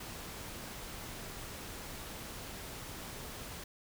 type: noise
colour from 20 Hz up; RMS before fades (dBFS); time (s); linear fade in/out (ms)
pink; -45; 0-3.64; 5
effects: none